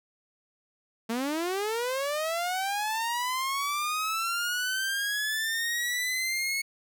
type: linear sweep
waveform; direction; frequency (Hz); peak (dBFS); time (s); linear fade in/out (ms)
sawtooth; up; 220 to 2200; -24; 1.09-6.62; 10
effects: none